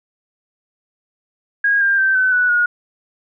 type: tone with pitch steps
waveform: sine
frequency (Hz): 1638 / 1596.9 / 1556.8 / 1517.8 / 1479.7 / 1442.5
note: G#6 / G6 / G6 / F#6 / F#6 / F#6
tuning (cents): -24 / +32 / -12 / +44 / 0 / -44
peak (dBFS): -12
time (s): 1.64-2.66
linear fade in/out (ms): 5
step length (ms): 170
effects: none